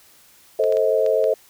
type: chord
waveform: sine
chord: A diminished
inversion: none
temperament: just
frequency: 440 / 528 / 633.6 Hz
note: A4 / C5 / Eb5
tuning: 0 / +16 / +31 cents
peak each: -20 dBFS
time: 0.59-1.34 s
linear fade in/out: 5 ms
type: clicks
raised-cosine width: 0.2 ms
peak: -20 dBFS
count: 5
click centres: 0.639 / 0.724 / 0.77 / 1.063 / 1.241 s
effects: white hiss -52 dBFS RMS until 1.49 s